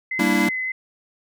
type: tone with vibrato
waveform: sine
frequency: 2041 Hz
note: C7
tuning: 44 cents flat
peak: -23 dBFS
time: 0.11-0.72 s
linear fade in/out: 5 ms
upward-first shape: sine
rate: 3.6 Hz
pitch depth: 11 cents each way
type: chord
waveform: square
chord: E half-diminished seventh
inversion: first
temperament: equal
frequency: 196 / 233.1 / 293.7 / 329.6 Hz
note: G3 / Bb3 / D4 / E4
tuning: 0 / 0 / 0 / 0 cents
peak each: -24 dBFS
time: 0.19-0.49 s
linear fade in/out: 5 ms
effects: none